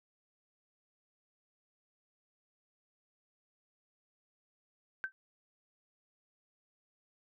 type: tone with exponential decay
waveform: sine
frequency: 1548 Hz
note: G6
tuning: 22 cents flat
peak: -29 dBFS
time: 5.04-5.12 s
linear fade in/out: 0 ms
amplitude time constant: 17 ms
effects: none